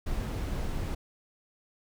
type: noise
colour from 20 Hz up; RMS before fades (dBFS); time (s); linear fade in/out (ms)
brown; -32; 0.06-0.95; 10
effects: none